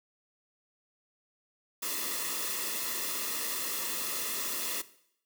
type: noise with comb filter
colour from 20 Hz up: white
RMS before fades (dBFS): -34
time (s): 1.82-4.82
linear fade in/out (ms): 10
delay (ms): 1.3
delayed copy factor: -0.7
effects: noise-tail reverb RT60 0.7 s tail -17 dB re dry + high-pass 200 Hz 12 dB/octave